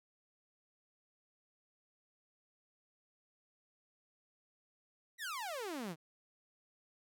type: exponential sweep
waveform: sawtooth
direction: down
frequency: 2000 to 149 Hz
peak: -36 dBFS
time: 5.18-5.96 s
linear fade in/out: 50 ms
effects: none